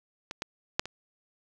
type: clicks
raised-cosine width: 0.2 ms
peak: -19 / -15 / -6 / -21 dBFS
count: 4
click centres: 0.311 / 0.421 / 0.795 / 0.856 s
effects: none